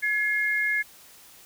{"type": "tone pair together", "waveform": "sine", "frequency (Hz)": [1695, 2138], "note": ["G#6", "C7"], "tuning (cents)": [35, 37], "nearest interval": "major third", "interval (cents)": 402, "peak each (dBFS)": -25, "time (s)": [0.02, 0.83], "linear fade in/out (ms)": 20, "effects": ["white hiss -51 dBFS RMS until 1.45 s"]}